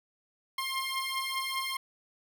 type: beating tone pair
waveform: 15% pulse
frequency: 1059 / 1064 Hz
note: C6 / C6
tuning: +21 / +29 cents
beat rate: 5 Hz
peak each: -29 / -27 dBFS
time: 0.58-1.77 s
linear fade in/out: 5 ms
effects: none